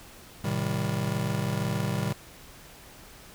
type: chord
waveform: square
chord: A half-diminished seventh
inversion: none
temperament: just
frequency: 110 / 132 / 158.4 / 198 Hz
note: A2 / C3 / Eb3 / G3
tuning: 0 / +16 / +31 / +18 cents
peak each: -33 dBFS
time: 0.44-2.13 s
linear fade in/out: 5 ms
effects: pink hiss -49 dBFS RMS until 3.34 s